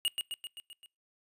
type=tone with echo; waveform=square; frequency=2866 Hz; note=F7; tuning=44 cents sharp; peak=-27 dBFS; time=0.05-0.08 s; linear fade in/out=0 ms; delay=130 ms; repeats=6; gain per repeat=-4 dB; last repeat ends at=0.86 s; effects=noise-tail reverb RT60 0.3 s tail -25 dB re dry + resampled to 32000 Hz